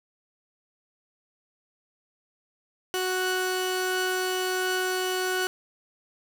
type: tone pair together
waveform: sawtooth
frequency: 370.1 / 1479 Hz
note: F#4 / F#6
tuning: 0 / -1 cents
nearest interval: 2 octaves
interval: 2399 cents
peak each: -23 / -26 dBFS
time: 2.94-5.47 s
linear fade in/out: 0 ms
effects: none